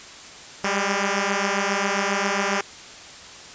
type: beating tone pair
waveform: 5% pulse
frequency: 196 / 203.4 Hz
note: G3 / G#3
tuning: 0 / -36 cents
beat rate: 7.4 Hz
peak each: -12 / -13 dBFS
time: 0.64-2.61 s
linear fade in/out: 2 ms
effects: white hiss -41 dBFS RMS until 3.54 s + resampled to 16000 Hz